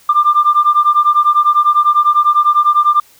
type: beating tone pair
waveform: sine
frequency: 1189 / 1199 Hz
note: D6 / D6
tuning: +21 / +36 cents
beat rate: 10 Hz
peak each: -10 dBFS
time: 0.09-3 s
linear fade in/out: 5 ms
effects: tanh soft clip ceiling -2 dBFS + white hiss -47 dBFS RMS until 3.19 s